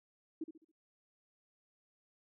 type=tone with echo; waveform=sine; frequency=319.8 Hz; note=D#4; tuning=48 cents sharp; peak=-36 dBFS; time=0.41-0.44 s; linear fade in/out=5 ms; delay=69 ms; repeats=4; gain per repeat=-9 dB; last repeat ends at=0.716 s; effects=none